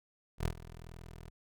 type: tone with ADSR envelope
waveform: 15% pulse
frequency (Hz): 41.14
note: E1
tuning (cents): -3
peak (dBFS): -23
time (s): 0.38-1.3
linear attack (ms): 74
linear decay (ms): 78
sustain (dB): -18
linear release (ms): 5
effects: none